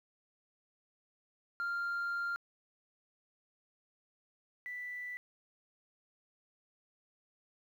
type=tone pair in turn; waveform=sine; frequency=1394 / 1976.4 Hz; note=F6 / B6; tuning=-4 / +1 cents; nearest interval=tritone; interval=605 cents; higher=second; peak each=-31 / -39 dBFS; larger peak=first; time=1.6-2.36 / 4.66-5.17 s; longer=first; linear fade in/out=0 ms; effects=tanh soft clip ceiling -32 dBFS + 11-bit